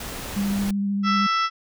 pink noise, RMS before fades -33 dBFS, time 0-0.71 s, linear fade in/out 5 ms
sine tone with vibrato, 200 Hz, G3, 35 cents sharp, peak -21 dBFS, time 0.36-1.27 s, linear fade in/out 10 ms, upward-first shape sine, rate 13 Hz, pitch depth 15 cents each way
harmonic tone, 662 Hz, E5, 7 cents sharp, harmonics 2 / 3 / 4 / 5 / 6 / 7 / 8 / 9, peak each -20 / -30 / -33 / -33 / -41 / -39 / -32 / -45 dBFS, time 1.03-1.5 s, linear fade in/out 50 ms
effects none

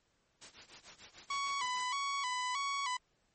white noise with tremolo, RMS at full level -48 dBFS, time 0.41-1.87 s, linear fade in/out 10 ms, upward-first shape triangle, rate 6.7 Hz, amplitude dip 95%
sawtooth tone with vibrato, 1057 Hz, C6, 17 cents sharp, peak -30 dBFS, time 1.3-2.97 s, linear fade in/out 5 ms, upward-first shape square, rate 1.6 Hz, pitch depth 97 cents each way
effects pink hiss -75 dBFS RMS until 3.34 s + MP3 32 kbps

